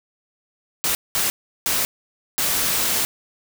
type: noise bursts at uneven times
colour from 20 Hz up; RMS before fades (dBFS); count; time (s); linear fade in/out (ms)
white; -21; 4; 0.84-0.95 / 1.15-1.3 / 1.66-1.85 / 2.38-3.05; 0
effects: none